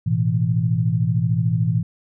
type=chord; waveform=sine; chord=A suspended second; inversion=none; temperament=equal; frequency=110 / 123.47 / 164.81 Hz; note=A2 / B2 / E3; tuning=0 / 0 / 0 cents; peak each=-21 dBFS; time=0.06-1.83 s; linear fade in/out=10 ms; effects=none